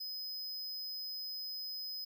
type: tone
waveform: square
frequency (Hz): 5040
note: D#8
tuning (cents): +21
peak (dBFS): -40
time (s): 0-2.05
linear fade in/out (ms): 10
effects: 13-bit